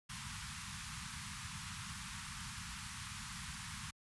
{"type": "band-stop noise", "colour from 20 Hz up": "pink", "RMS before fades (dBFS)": -45, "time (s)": [0.09, 3.91], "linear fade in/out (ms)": 10, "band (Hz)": [210, 960], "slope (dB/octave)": 48, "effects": ["high-pass 60 Hz 12 dB/octave", "resampled to 24000 Hz"]}